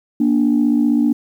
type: tone pair together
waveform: sine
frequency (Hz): 236.8 / 292.4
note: A#3 / D4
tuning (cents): +27 / -7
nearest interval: major third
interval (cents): 366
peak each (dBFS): -14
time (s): 0.2-1.13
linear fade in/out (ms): 5
effects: tanh soft clip ceiling -6 dBFS + 8-bit